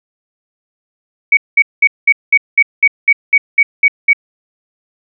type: tone bursts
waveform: sine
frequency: 2254 Hz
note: C#7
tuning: 28 cents sharp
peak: -4 dBFS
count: 12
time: 1.32-4.132 s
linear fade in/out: 5 ms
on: 51 ms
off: 200 ms
effects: none